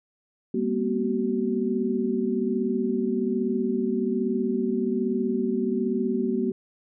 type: tone cluster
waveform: sine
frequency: 199.2 / 234.3 / 255.5 / 378.3 Hz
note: G3 / A#3 / C4 / F#4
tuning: +28 / +9 / -41 / +38 cents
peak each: -30 / -26 / -31 / -27 dBFS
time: 0.54-6.52 s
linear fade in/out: 5 ms
effects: none